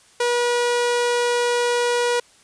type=tone; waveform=sawtooth; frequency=482.8 Hz; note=B4; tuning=39 cents flat; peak=-14 dBFS; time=0.2-2.2 s; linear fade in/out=5 ms; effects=white hiss -53 dBFS RMS until 2.43 s + resampled to 22050 Hz